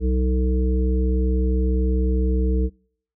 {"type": "harmonic tone with a mistuned harmonic", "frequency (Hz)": 63.1, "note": "B1", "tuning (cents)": 38, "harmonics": [1, 3, 5, 7], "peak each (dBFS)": [-18, -27, -29, -28], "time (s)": [0, 2.7], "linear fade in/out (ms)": 50, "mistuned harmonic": 7, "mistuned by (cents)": 18, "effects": ["noise-tail reverb RT60 0.6 s tail -26 dB re dry"]}